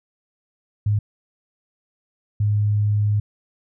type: tone bursts at uneven times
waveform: sine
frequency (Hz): 104.3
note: G#2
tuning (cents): +8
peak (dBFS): -16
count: 2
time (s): 0.86-0.99 / 2.4-3.2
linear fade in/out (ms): 5
effects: none